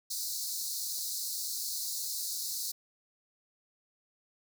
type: high-pass noise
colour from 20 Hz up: pink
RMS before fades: -36 dBFS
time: 0.1-2.72 s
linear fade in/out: 10 ms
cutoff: 4000 Hz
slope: 96 dB/octave
effects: none